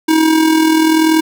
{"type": "tone with amplitude modulation", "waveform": "square", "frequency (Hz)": 318.2, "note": "D#4", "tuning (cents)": 39, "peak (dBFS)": -7, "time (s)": [0.08, 1.21], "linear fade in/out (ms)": 10, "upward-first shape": "sine", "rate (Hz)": 40.6, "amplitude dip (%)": 50, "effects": []}